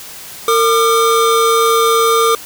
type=tone pair together; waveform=square; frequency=455.9 / 1199.7 Hz; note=A#4 / D6; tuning=-39 / +37 cents; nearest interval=octave + perfect fourth; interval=1676 cents; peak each=-13 dBFS; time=0.48-2.35 s; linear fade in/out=2 ms; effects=white hiss -32 dBFS RMS until 2.45 s